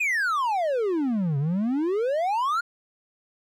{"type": "exponential two-way sweep", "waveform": "triangle", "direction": "down then up", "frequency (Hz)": [2567, 134.8, 1444], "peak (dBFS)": -20, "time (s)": [0, 2.61], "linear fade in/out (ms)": 10, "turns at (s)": 1.38, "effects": []}